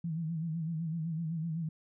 sine tone with vibrato, 162.8 Hz, E3, 21 cents flat, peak -32 dBFS, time 0.04-1.69 s, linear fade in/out 5 ms, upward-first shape sine, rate 7.9 Hz, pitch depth 81 cents each way, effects none

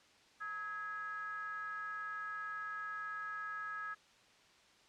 triangle ring-modulated tone, 191 Hz, G3, 45 cents flat, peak -35 dBFS, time 0.4-3.95 s, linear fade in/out 20 ms, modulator 1470 Hz, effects white hiss -65 dBFS RMS until 4.88 s + low-pass 5000 Hz 12 dB/octave

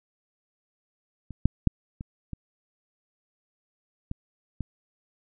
clicks, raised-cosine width 5 ms, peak -26 / -6 / -6 / -23 / -22 / -19 / -19 dBFS, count 7, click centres 1.307 / 1.456 / 1.673 / 2.009 / 2.333 / 4.114 / 4.607 s, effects none

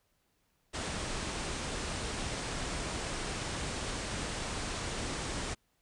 pink low-pass noise, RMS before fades -37 dBFS, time 0.73-5.55 s, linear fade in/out 20 ms, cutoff 9500 Hz, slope 96 dB/octave, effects pink hiss -75 dBFS RMS until 5.81 s

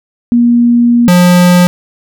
sine / square tone pair in turn, 238.3 / 177.85 Hz, A#3 / F3, +38 / +32 cents, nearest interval perfect fourth, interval 506 cents, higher first, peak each -4 dBFS, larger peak neither, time 0.32-1.08 / 1.08-1.67 s, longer first, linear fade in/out 0 ms, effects none

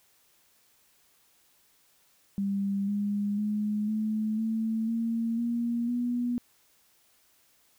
sine tone with pitch steps, 198.3 / 204.1 / 210.1 / 216.2 / 222.6 / 229.1 / 235.8 / 242.7 Hz, G3 / G#3 / G#3 / A3 / A3 / A#3 / A#3 / B3, +20 / -30 / +20 / -30 / +20 / -30 / +20 / -30 cents, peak -26 dBFS, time 2.38-6.38 s, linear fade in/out 0 ms, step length 500 ms, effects white hiss -65 dBFS RMS until 7.78 s

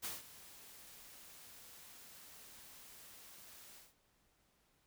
white noise with ADSR envelope, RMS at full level -41 dBFS, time 0.02-3.94 s, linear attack 29 ms, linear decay 170 ms, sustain -16 dB, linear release 180 ms, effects pink hiss -75 dBFS RMS until 4.86 s

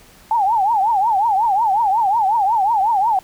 sine tone with vibrato, 846 Hz, G#5, 32 cents sharp, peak -13 dBFS, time 0.31-3.19 s, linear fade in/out 2 ms, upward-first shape triangle, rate 5.5 Hz, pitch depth 230 cents each way, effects pink hiss -47 dBFS RMS until 3.23 s

